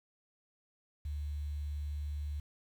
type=tone with quantisation; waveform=sine; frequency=73.42 Hz; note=D2; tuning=in tune; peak=-35 dBFS; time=1.05-2.4 s; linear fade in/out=5 ms; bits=10; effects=none